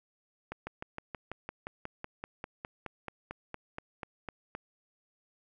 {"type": "slowing click train", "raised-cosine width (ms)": 0.5, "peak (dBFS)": -23, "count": 21, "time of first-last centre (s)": [0.52, 4.551], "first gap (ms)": 150, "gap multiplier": 1.03, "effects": []}